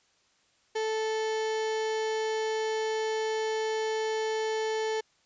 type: tone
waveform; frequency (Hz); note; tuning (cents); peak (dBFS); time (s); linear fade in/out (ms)
35% pulse; 438.6; A4; -6; -26; 0.75-5.01; 10
effects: white hiss -67 dBFS RMS until 5.25 s + resampled to 16000 Hz